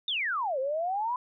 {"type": "exponential two-way sweep", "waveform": "sine", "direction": "down then up", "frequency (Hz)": [3741, 511, 1019], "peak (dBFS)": -27, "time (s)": [0.08, 1.16], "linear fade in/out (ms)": 2, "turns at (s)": 0.59, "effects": []}